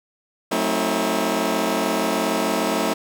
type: chord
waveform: 15% pulse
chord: F# diminished seventh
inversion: none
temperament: just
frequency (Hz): 185 / 222 / 266.4 / 319.7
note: F#3 / A3 / C4 / Eb4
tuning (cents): 0 / +16 / +31 / +47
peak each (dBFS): -22 / -18 / -20 / -18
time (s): 0.51-2.94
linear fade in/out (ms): 10
effects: none